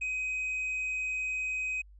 sine tone with tanh clipping, 2519 Hz, D#7, 21 cents sharp, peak -31 dBFS, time 0.01-1.82 s, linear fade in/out 10 ms, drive 2 dB, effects added 50 Hz sine -51 dBFS peak until 1.99 s + resampled to 24000 Hz

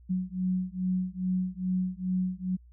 sine beating tone pair, 183.1 / 185.5 Hz, F#3 / F#3, -18 / +5 cents, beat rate 2.4 Hz, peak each -30 dBFS, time 0.09-2.57 s, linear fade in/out 20 ms, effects added 60 Hz sine -51 dBFS peak until 2.72 s

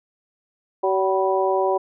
harmonic tone with a mistuned harmonic, 190.1 Hz, F#3, 47 cents sharp, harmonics 2 / 3 / 4 / 5, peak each -21 / -23 / -24 / -25 dBFS, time 0.83-1.78 s, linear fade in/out 10 ms, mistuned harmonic 5, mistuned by +51 cents, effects none

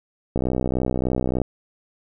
click train, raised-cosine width 2 ms, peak -9 dBFS, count 68, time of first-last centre 0.36-1.417 s, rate 63.4 Hz, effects none

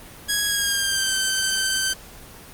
10% pulse tone with pitch glide, 1659 to 1547.9 Hz, G#6 to G6, -2 to -22 cents, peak -11 dBFS, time 0.28-1.94 s, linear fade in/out 20 ms, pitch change -120 cents, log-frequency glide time 0.47-1.15 s, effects pink hiss -42 dBFS RMS until 2.53 s + Opus 24 kbps

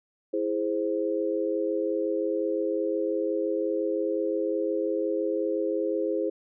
sine chord, E augmented, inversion none, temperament equal, 329.6 / 415.3 / 523.3 Hz, E4 / G#4 / B#4, 0 / 0 / 0 cents, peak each -29 dBFS, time 0.33-6.3 s, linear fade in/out 10 ms, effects none

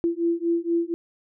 sine beating tone pair, 336.2 / 340.4 Hz, E4 / F4, +34 / -44 cents, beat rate 4.2 Hz, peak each -24 dBFS, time 0.04-0.94 s, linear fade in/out 0 ms, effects none

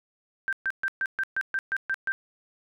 sine tone bursts, 1568 Hz, G6, in tune, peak -24 dBFS, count 10, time 0.48-2.12 s, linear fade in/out 0 ms, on 47 ms, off 130 ms, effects none

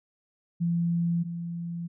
sine tone pair in turn, 170.3 / 170.3 Hz, F3 / F3, -43 / -43 cents, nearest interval unison, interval 0 cents, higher neither, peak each -23 / -31 dBFS, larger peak first, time 0.6-1.24 / 1.24-1.88 s, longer neither, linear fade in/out 20 ms, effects none

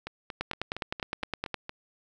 two click trains, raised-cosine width 0.3 ms, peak -20 / -14 dBFS, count 8 / 12, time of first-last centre 0.07-1.694 / 0.41-1.543 s, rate 4.31 / 9.71 Hz, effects none

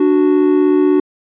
triangle tone pair together, 293.7 / 370 Hz, D4 / F#4, 0 / 0 cents, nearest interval major third, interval 400 cents, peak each -10 dBFS, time 0-1 s, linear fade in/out 5 ms, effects resampled to 8000 Hz

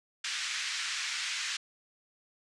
pink band-pass noise, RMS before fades -35 dBFS, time 0.24-1.57 s, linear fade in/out 5 ms, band 1600 to 6900 Hz, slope 24 dB/octave, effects resampled to 24000 Hz

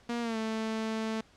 sawtooth tone with pitch glide, 236.9 to 221 Hz, A#3 to A3, +28 to +8 cents, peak -27 dBFS, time 0.09-1.21 s, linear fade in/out 5 ms, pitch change -120 cents, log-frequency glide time 0.21-0.37 s, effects pink hiss -61 dBFS RMS until 1.36 s + low-pass 6000 Hz 12 dB/octave

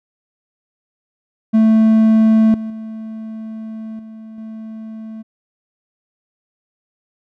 triangle tone with level steps, 220.6 Hz, A3, 5 cents sharp, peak -6 / -20 / -24 / -30 / -26 dBFS, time 1.53-5.23 s, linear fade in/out 20 ms, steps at 2.54 / 2.7 / 3.99 / 4.38 s, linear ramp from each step 2 ms, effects none

